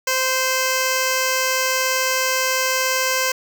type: tone with notch filter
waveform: 5% pulse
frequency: 519 Hz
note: C5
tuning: 14 cents flat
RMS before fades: -20 dBFS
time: 0.07-3.32 s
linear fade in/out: 5 ms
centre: 3700 Hz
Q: 1.9
effects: none